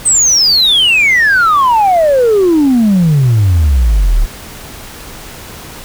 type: exponential sweep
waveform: sine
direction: down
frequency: 8410 to 34.38 Hz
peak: -4 dBFS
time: 0.05-4.26 s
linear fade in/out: 20 ms
effects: tanh soft clip ceiling -4 dBFS + pink hiss -30 dBFS RMS until 5.84 s